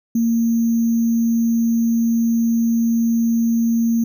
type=tone with sample-and-hold; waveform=sine; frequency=230.3 Hz; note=A#3; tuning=21 cents flat; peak=-14 dBFS; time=0.15-4.04 s; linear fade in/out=5 ms; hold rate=6300 Hz; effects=none